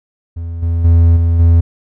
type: tone with level steps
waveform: triangle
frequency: 84 Hz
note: E2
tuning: 33 cents sharp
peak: -18 / -10 / -3 / -7 / -3 dBFS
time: 0.36-1.61 s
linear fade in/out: 10 ms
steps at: 0.62 / 0.84 / 1.16 / 1.39 s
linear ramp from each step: 10 ms
effects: none